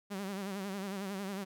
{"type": "tone with vibrato", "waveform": "sawtooth", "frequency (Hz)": 196, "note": "G3", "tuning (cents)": 0, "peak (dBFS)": -33, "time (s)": [0.1, 1.45], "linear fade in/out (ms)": 20, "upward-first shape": "sine", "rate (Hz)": 11, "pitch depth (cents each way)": 78, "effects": []}